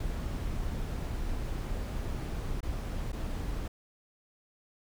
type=noise with dropouts; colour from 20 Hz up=brown; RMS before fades=-34 dBFS; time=0-3.68 s; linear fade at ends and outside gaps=5 ms; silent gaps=2.606-2.629 / 3.12-3.128 s; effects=none